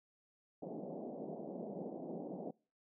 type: band-pass noise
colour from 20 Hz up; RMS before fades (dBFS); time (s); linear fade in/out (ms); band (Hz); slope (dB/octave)
pink; -45; 0.62-2.51; 5; 170 to 730; 48
effects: noise-tail reverb RT60 0.4 s tail -26 dB re dry